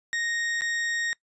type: tone with dropouts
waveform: 40% pulse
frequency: 1863 Hz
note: A#6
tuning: 2 cents flat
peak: -25 dBFS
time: 0.13-1.13 s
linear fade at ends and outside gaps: 0 ms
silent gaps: 0.609-0.619 s
effects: noise-tail reverb RT60 0.1 s tail -23 dB re dry + resampled to 22050 Hz

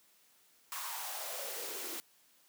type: noise with high-pass filter sweep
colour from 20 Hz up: white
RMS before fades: -41 dBFS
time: 0.72-2 s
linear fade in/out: 0 ms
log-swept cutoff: 1100 to 310 Hz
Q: 4.5
effects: white hiss -67 dBFS RMS until 2.48 s + high-pass 150 Hz 12 dB/octave

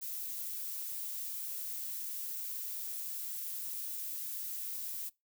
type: noise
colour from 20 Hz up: violet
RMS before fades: -40 dBFS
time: 0.01-5.1 s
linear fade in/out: 20 ms
effects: noise-tail reverb RT60 0.2 s tail -22 dB re dry

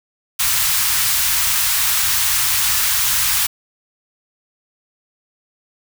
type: band-stop noise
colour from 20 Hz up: white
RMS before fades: -17 dBFS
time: 0.39-3.47 s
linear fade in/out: 10 ms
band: 130 to 970 Hz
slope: 24 dB/octave
effects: none

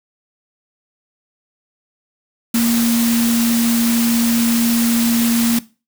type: tone in noise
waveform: sine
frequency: 233.1 Hz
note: A#3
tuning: in tune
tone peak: -13 dBFS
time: 2.54-5.59 s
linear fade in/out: 5 ms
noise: white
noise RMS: -22 dBFS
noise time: 2.54-5.59 s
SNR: +6 dB
effects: noise-tail reverb RT60 0.3 s tail -18 dB re dry

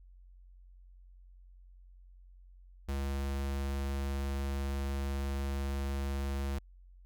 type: tone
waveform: square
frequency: 69 Hz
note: C#2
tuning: 7 cents flat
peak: -33 dBFS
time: 2.88-6.59 s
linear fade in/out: 10 ms
effects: added 45 Hz sine -53 dBFS peak until 7.05 s

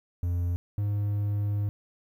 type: tone pair in turn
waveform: triangle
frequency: 87.5 / 102.72 Hz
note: F2 / G#2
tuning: +4 / -19 cents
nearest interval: minor third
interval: 277 cents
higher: second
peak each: -23 dBFS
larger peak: neither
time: 0.23-0.56 / 0.78-1.69 s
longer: second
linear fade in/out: 0 ms
effects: 10-bit

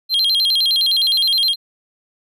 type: tone with vibrato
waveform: triangle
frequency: 3663 Hz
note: A#7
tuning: 31 cents flat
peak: -12 dBFS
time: 0.09-1.56 s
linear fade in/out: 50 ms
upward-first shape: square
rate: 9.7 Hz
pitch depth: 210 cents each way
effects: none

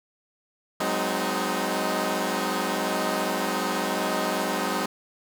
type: chord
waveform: 10% pulse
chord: Ab dominant seventh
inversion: third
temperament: equal with one note detuned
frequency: 185 / 207.7 / 256.1 / 311.1 Hz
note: Gb3 / Ab3 / C4 / Eb4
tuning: 0 / 0 / -37 / 0 cents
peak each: -22 dBFS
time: 0.8-4.86 s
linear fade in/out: 5 ms
effects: none

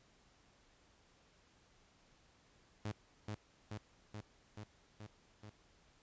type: tone with echo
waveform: sawtooth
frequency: 105.9 Hz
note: G#2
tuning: 34 cents sharp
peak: -35 dBFS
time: 2.85-2.92 s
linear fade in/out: 5 ms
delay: 430 ms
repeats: 6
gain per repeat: -2 dB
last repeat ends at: 5.5 s
effects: pink hiss -69 dBFS RMS until 6.02 s + resampled to 16000 Hz

